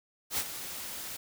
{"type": "noise with ADSR envelope", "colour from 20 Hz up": "white", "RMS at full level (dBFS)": -29, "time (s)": [0.3, 1.17], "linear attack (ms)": 80, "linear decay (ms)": 54, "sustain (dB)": -11, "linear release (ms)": 10, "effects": []}